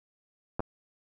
clicks, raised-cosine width 1 ms, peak -16 / -18 dBFS, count 2, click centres 0.595 / 0.604 s, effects none

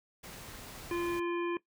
pink noise, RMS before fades -47 dBFS, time 0.23-1.2 s, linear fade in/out 10 ms
harmonic tone, 345.6 Hz, F4, 18 cents flat, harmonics 1 / 3 / 5 / 7 / 9, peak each -31 / -40 / -44 / -43 / -53 dBFS, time 0.91-1.57 s, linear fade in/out 2 ms
effects noise-tail reverb RT60 0.1 s tail -18 dB re dry

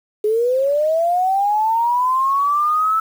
sine linear sweep, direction up, 415.3 to 1318.5 Hz, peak -14 dBFS, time 0.24-3 s, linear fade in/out 5 ms, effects 7-bit

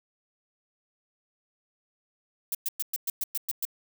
violet noise bursts, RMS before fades -29 dBFS, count 9, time 2.52-3.652 s, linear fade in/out 2 ms, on 28 ms, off 110 ms, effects none

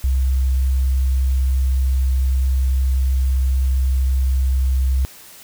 sine tone, 65.41 Hz, C2, in tune, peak -14 dBFS, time 0.04-5.05 s, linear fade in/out 0 ms, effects white hiss -42 dBFS RMS until 5.43 s

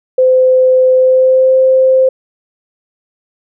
sine tone with pitch glide, 514 to 522.1 Hz, C5 to C5, -31 to -4 cents, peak -5 dBFS, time 0.18-2.09 s, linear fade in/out 5 ms, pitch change +27 cents, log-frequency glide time 0.94-1.56 s, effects none

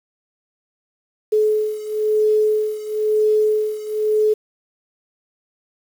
sine beating tone pair, 427.9 / 428.9 Hz, A4 / A4, -48 / -44 cents, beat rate 1 Hz, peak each -17 / -20 dBFS, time 1.32-4.34 s, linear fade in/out 10 ms, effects 7-bit

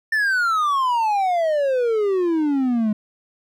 triangle exponential sweep, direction down, 1800 to 207.7 Hz, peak -15 dBFS, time 0.12-2.93 s, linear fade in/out 5 ms, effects none

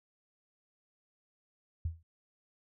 sine tone with exponential decay, 82.41 Hz, E2, in tune, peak -28 dBFS, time 1.85-2.03 s, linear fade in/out 5 ms, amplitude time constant 38 ms, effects none

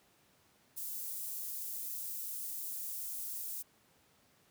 white high-pass noise, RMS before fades -41 dBFS, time 0.76-3.63 s, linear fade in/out 20 ms, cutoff 9900 Hz, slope 12 dB/octave, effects pink hiss -68 dBFS RMS until 4.5 s + high-pass 100 Hz 12 dB/octave

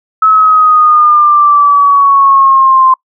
sine exponential sweep, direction down, 1297 to 1041 Hz, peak -3 dBFS, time 0.22-2.94 s, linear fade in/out 5 ms, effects noise-tail reverb RT60 0.1 s tail -25 dB re dry

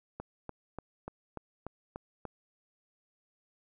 click train, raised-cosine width 1 ms, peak -25 dBFS, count 8, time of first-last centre 0.2-2.253 s, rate 3.41 Hz, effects none

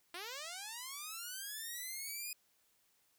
5% pulse linear sweep, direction up, 330.9 to 2489 Hz, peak -32 dBFS, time 0.14-2.33 s, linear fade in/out 2 ms, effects white hiss -74 dBFS RMS until 3.18 s

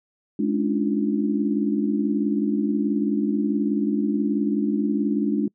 sine tone cluster, 210.7 / 276.8 / 295.4 / 347.1 Hz, G#3 / C#4 / D4 / F4, +25 / -2 / +10 / -11 cents, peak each -23 / -27 / -24 / -29 dBFS, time 0.39-5.48 s, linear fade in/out 5 ms, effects noise-tail reverb RT60 0.1 s tail -26 dB re dry

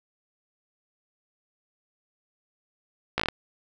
slowing click train, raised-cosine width 0.3 ms, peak -8 dBFS, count 6, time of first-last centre 3.18-3.286 s, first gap 16 ms, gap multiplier 1.14, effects none

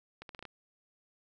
accelerating click train, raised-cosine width 0.3 ms, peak -29 dBFS, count 6, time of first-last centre 0.22-0.453 s, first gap 72 ms, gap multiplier 0.78, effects none

